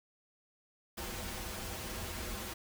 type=noise with comb filter; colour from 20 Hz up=pink; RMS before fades=-41 dBFS; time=0.97-2.54 s; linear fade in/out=10 ms; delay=7 ms; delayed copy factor=-0.8; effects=none